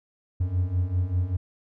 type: beating tone pair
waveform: triangle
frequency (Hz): 87.2 / 92.3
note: F2 / F#2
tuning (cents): -2 / -4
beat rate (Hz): 5.1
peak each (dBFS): -26 / -22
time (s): 0.4-1.37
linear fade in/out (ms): 10
effects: none

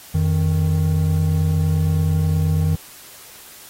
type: tone pair together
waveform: triangle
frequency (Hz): 87.89 / 156.6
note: F2 / D#3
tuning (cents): +12 / +11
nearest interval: minor seventh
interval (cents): 999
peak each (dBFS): -16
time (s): 0.14-2.76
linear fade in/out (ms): 10
effects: white hiss -42 dBFS RMS until 3.69 s + AAC 48 kbps

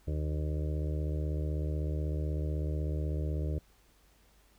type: harmonic tone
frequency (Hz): 76.1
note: D#2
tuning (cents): -38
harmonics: 1 / 2 / 4 / 5 / 6 / 7 / 8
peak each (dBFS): -31 / -37 / -43 / -45 / -47 / -48 / -49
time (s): 0.07-3.59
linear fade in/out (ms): 10
effects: added 50 Hz sine -64 dBFS peak until 4.58 s + pink hiss -66 dBFS RMS until 4.58 s

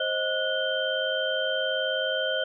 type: tone cluster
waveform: sine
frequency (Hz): 527 / 626 / 1464 / 3127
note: C5 / D#5 / F#6 / G7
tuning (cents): +12 / +10 / -19 / -5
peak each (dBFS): -30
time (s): 0-2.44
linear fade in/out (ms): 5
effects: none

